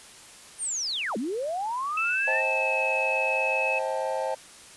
sine linear two-way sweep, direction down then up, 9397 to 200.5 to 1886 Hz, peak -27 dBFS, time 0.58-2.43 s, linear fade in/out 50 ms, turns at 1.17 s
sine tone with pitch glide, 2637 to 2586 Hz, E7 to E7, 0 to -34 cents, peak -25 dBFS, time 1.97-3.79 s, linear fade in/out 5 ms, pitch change -34 cents, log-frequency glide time 2.25-2.75 s
triangle chord, A half-diminished seventh, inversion first, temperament just, 528 / 633.6 / 792 / 880 Hz, C5 / Eb5 / G5 / A5, +16 / +31 / +18 / 0 cents, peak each -28 / -30 / -33 / -30 dBFS, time 2.27-4.35 s, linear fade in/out 10 ms
effects white hiss -48 dBFS RMS until 4.76 s + resampled to 24000 Hz

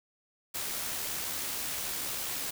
white noise with amplitude modulation, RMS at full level -34 dBFS, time 0.54-2.51 s, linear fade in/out 10 ms, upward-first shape sine, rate 71.8 Hz, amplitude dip 25%, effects none

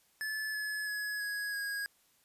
square tone with pitch steps, 1733 / 1710.1 / 1687.6 / 1665.3 / 1643.3 Hz, A6 / A6 / G#6 / G#6 / G#6, -27 / -50 / +27 / +4 / -19 cents, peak -35 dBFS, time 0.21-1.86 s, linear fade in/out 0 ms, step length 330 ms, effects white hiss -69 dBFS RMS until 2.24 s + resampled to 32000 Hz

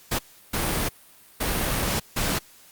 pink noise bursts at uneven times, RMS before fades -25 dBFS, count 4, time 0.11-0.19 / 0.53-0.89 / 1.4-2 / 2.16-2.39 s, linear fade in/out 10 ms, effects white hiss -52 dBFS RMS until 2.71 s + Opus 48 kbps

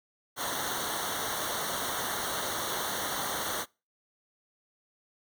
pink noise with comb filter, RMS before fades -33 dBFS, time 0.36-3.66 s, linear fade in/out 50 ms, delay 0.4 ms, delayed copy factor -0.95, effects noise-tail reverb RT60 0.3 s tail -25 dB re dry

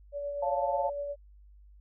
sine tone with tremolo, 573 Hz, D5, 43 cents flat, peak -31 dBFS, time 0.12-1.16 s, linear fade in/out 50 ms, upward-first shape sine, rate 8.2 Hz, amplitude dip 30%
sine chord, Db augmented, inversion none, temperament equal, 554.4 / 698.5 / 880 Hz, Db5 / F5 / A5, 0 / 0 / 0 cents, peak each -32 dBFS, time 0.42-0.9 s, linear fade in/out 10 ms
effects added 50 Hz sine -52 dBFS peak until 1.8 s

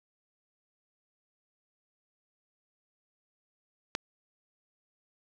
click, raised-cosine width 0.2 ms, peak -12 dBFS, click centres 3.951 s, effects none

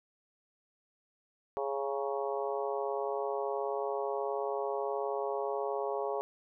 harmonic tone with a mistuned harmonic, 138.59 Hz, C#3, in tune, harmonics 3 / 4 / 5 / 6 / 7 / 8, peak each -35 / -37 / -39 / -41 / -42 / -43 dBFS, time 1.57-6.21 s, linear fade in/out 0 ms, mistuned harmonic 7, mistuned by -48 cents, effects none

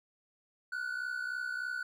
triangle tone pair together, 1432 / 1495.3 Hz, F6 / F#6, +43 / +18 cents, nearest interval minor second, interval 75 cents, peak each -38 / -34 dBFS, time 0.72-1.83 s, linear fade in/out 5 ms, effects none

